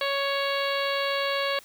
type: harmonic tone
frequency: 556 Hz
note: C#5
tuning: 5 cents sharp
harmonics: 1 / 2 / 3 / 4 / 5 / 6 / 7 / 8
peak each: -28 / -31 / -33 / -34 / -35 / -36 / -36 / -37 dBFS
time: 0.01-1.59 s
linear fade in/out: 2 ms
effects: white hiss -52 dBFS RMS until 1.64 s